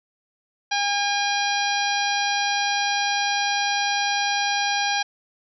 harmonic tone, 810 Hz, G#5, 43 cents flat, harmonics 1 / 2 / 3 / 4 / 5 / 6 / 7, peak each -24 / -27 / -29 / -30 / -31 / -32 / -32 dBFS, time 0.71-5.03 s, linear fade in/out 10 ms, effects none

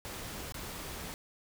pink noise with dropouts, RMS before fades -42 dBFS, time 0.05-1.14 s, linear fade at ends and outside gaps 0 ms, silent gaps 0.522-0.543 s, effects none

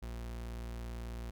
40% pulse tone, 58.27 Hz, A#1, in tune, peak -39 dBFS, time 0.02-1.31 s, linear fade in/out 10 ms, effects none

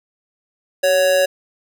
square tone with amplitude modulation, 558 Hz, C#5, 11 cents sharp, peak -11 dBFS, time 0.83-1.26 s, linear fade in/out 10 ms, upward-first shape sine, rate 174 Hz, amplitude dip 50%, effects none

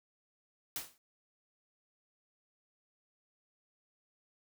white noise with exponential decay, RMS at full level -35 dBFS, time 0.76-0.98 s, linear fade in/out 1 ms, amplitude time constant 46 ms, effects none

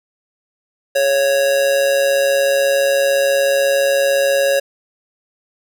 square tone with amplitude modulation, 553 Hz, C#5, 4 cents flat, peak -11 dBFS, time 0.95-4.6 s, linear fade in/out 10 ms, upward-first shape sine, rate 137 Hz, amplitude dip 50%, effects none

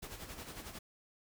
pink noise with tremolo, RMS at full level -45 dBFS, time 0.02-0.79 s, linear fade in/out 10 ms, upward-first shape sine, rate 11 Hz, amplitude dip 60%, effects none

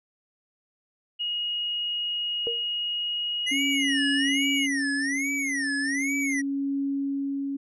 sine tone with pitch glide, 2881 to 2898 Hz, F#7 to F#7, -47 to -37 cents, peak -26 dBFS, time 1.19-4.67 s, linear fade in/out 20 ms, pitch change +10 cents, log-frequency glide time 2.91-3.91 s
sine tone with exponential decay, 466.2 Hz, A#4, in tune, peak -24 dBFS, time 2.47-2.66 s, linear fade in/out 0 ms, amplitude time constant 40 ms
square tone with vibrato, 1975.5 Hz, B6, in tune, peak -27 dBFS, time 3.46-6.42 s, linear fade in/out 20 ms, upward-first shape sine, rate 1.2 Hz, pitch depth 260 cents each way
sine tone with tremolo, 277.2 Hz, C#4, in tune, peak -24 dBFS, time 3.51-7.57 s, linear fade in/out 10 ms, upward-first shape triangle, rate 0.38 Hz, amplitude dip 55%
effects resampled to 24000 Hz

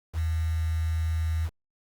sine tone with quantisation, 80.7 Hz, E2, 36 cents flat, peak -24 dBFS, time 0.13-1.5 s, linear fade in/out 50 ms, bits 7, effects Opus 48 kbps

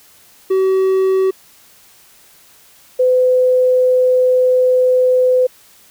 triangle / sine tone pair in turn, 380.2 / 506.7 Hz, F#4 / B4, +47 / +44 cents, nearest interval perfect fourth, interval 497 cents, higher second, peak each -9 dBFS, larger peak neither, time 0.5-1.31 / 2.99-5.47 s, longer second, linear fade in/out 10 ms, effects white hiss -47 dBFS RMS until 5.9 s

